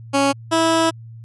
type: tone pair in turn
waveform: 15% pulse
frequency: 277.2 / 326.9 Hz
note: C#4 / E4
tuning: 0 / -14 cents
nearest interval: minor third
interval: 286 cents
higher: second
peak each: -8 dBFS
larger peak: neither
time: 0.13-0.33 / 0.51-0.91 s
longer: second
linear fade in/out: 20 ms
effects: added 114 Hz sine -35 dBFS peak until 1.24 s + resampled to 24000 Hz

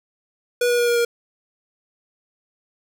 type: tone with pitch steps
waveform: square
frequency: 486.1 / 482.5 / 478.9 / 475.3 / 471.7 Hz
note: B4 / B4 / A#4 / A#4 / A#4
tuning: -28 / -40 / +47 / +34 / +20 cents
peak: -17 dBFS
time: 0.61-1.05 s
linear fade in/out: 5 ms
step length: 88 ms
effects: none

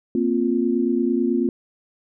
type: chord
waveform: sine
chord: Bb suspended second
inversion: none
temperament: just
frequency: 233.1 / 262.2 / 349.6 Hz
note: Bb3 / C4 / F4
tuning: 0 / +4 / +2 cents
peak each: -22 dBFS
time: 0.15-1.49 s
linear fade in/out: 2 ms
effects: none

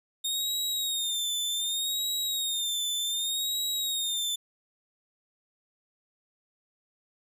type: tone with vibrato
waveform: sawtooth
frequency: 3681 Hz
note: A#7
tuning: 23 cents flat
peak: -25 dBFS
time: 0.24-4.36 s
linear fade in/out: 10 ms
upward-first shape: sine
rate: 0.66 Hz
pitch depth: 77 cents each way
effects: none

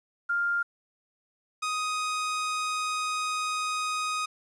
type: tone pair in turn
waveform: sine / sawtooth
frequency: 1400 / 1249.8 Hz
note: F6 / D#6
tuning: +4 / +7 cents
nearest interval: major second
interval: 197 cents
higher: first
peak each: -24 dBFS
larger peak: neither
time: 0.29-0.63 / 1.62-4.26 s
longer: second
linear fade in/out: 10 ms
effects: resampled to 22050 Hz + 10-bit

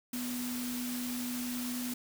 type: tone in noise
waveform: sine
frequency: 246.4 Hz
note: B3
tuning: 4 cents flat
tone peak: -35 dBFS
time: 0.13-1.94 s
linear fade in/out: 5 ms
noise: white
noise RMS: -41 dBFS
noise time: 0.13-1.94 s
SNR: +3 dB
effects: none

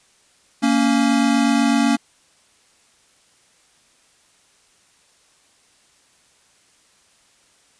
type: tone pair together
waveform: square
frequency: 230.8 / 278.9 Hz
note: A#3 / C#4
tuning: -17 / +11 cents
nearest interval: minor third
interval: 328 cents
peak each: -18 dBFS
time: 0.62-1.97 s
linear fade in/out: 20 ms
effects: white hiss -57 dBFS RMS until 7.79 s + resampled to 22050 Hz

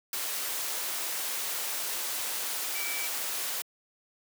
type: tone in noise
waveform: sine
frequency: 2308 Hz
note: D7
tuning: 31 cents flat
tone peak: -36 dBFS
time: 2.75-3.07 s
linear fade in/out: 2 ms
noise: white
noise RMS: -33 dBFS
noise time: 0.13-3.62 s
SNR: -6 dB
effects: high-pass 400 Hz 12 dB/octave

